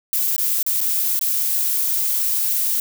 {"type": "noise with dropouts", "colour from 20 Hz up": "violet", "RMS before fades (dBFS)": -20, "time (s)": [0.13, 2.8], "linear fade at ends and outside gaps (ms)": 1, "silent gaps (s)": [[0.363, 0.38], [0.628, 0.664], [0.806, 0.812], [1.192, 1.212]], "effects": []}